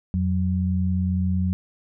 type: tone pair together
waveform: sine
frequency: 87.18 / 185.1 Hz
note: F2 / F#3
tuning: -3 / +1 cents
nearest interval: octave + minor second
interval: 1304 cents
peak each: -22 / -23 dBFS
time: 0.14-1.53 s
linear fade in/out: 0 ms
effects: none